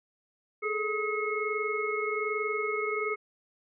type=tone cluster; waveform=sine; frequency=419.8 / 441 / 1267 / 2175 Hz; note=G#4 / A4 / D#6 / C#7; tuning=+19 / +4 / +31 / -33 cents; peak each=-32 / -36 / -34 / -33 dBFS; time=0.62-3.16 s; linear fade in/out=20 ms; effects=none